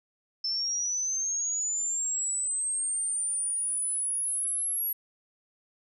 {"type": "linear sweep", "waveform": "sine", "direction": "up", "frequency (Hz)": [5280, 11450], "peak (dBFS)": -27, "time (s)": [0.44, 4.93], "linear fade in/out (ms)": 5, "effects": []}